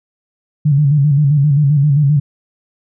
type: tone with vibrato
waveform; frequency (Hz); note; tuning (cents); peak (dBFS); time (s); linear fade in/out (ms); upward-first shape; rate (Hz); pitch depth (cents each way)
sine; 144.5; D3; -28; -8; 0.65-2.2; 10; square; 7.6; 72
effects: none